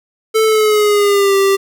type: tone with pitch glide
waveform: square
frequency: 440 to 392 Hz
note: A4 to G4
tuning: 0 to 0 cents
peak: -10 dBFS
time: 0.34-1.57 s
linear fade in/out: 20 ms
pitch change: -200 cents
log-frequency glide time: 0.44-1.36 s
effects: none